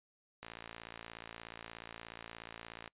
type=click train; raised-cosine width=0.3 ms; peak=-29 dBFS; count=140; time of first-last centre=0.43-2.877 s; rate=56.8 Hz; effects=noise-tail reverb RT60 0.1 s tail -25 dB re dry + resampled to 8000 Hz